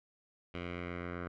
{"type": "tone with low-pass filter sweep", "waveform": "10% pulse", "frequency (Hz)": 87.7, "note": "F2", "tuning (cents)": 8, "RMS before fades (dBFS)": -41, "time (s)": [0.54, 1.28], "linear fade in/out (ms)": 5, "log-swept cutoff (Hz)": [2700, 1600], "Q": 2.6, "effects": []}